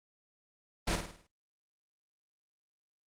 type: noise with echo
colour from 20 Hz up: pink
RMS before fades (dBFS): -30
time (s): 0.87-0.96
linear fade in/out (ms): 10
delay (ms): 52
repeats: 6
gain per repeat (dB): -6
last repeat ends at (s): 1.272
effects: low-pass 8000 Hz 12 dB/octave + Opus 32 kbps